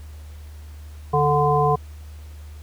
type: harmonic tone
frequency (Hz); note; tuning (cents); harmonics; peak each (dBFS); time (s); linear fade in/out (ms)
146.83; D3; 0; 1 / 3 / 5 / 7; -21 / -21 / -21 / -21; 1.13-1.76; 10
effects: added 75 Hz sine -36 dBFS peak until 2.62 s + pink hiss -52 dBFS RMS until 2.62 s